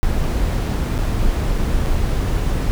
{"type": "noise with dropouts", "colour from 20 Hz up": "brown", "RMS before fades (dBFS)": -18, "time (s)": [0.03, 2.71], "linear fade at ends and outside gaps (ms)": 0, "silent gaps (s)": [[0.979, 0.988], [1.58, 1.584], [1.861, 1.866]], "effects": []}